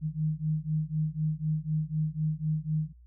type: beating tone pair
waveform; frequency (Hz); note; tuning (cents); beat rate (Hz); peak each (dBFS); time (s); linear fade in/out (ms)
sine; 153.1 / 157.1; D#3 / D#3; -28 / +17; 4; -30; 0.01-2.93; 50
effects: added 60 Hz sine -51 dBFS peak until 3.06 s